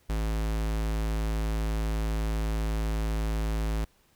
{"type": "tone", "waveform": "square", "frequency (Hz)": 54, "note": "A1", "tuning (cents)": -32, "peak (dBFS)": -27, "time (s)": [0.09, 3.85], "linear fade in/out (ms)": 10, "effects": ["pink hiss -65 dBFS RMS until 4.15 s"]}